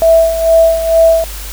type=tone with tremolo; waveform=sine; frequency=657 Hz; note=E5; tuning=6 cents flat; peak=-3 dBFS; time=0.02-1.24 s; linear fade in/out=0 ms; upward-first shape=sine; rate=2.2 Hz; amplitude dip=70%; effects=added 50 Hz sine -24 dBFS peak until 1.52 s + white hiss -28 dBFS RMS until 1.52 s